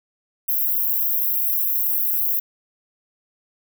white high-pass noise, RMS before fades -21 dBFS, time 0.48-2.4 s, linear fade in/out 10 ms, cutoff 12000 Hz, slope 96 dB/octave, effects none

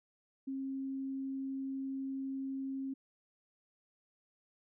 sine tone, 268.8 Hz, C4, 47 cents sharp, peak -36 dBFS, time 0.47-2.94 s, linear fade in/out 10 ms, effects none

